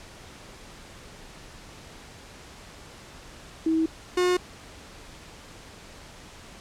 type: tone pair in turn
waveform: sine / 45% pulse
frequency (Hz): 321.9 / 360.6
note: E4 / F#4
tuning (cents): -41 / -45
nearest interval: major second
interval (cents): 196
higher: second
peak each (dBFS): -20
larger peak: neither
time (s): 3.66-3.86 / 4.17-4.37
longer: neither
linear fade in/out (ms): 5
effects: pink hiss -46 dBFS RMS until 6.6 s + low-pass 8000 Hz 12 dB/octave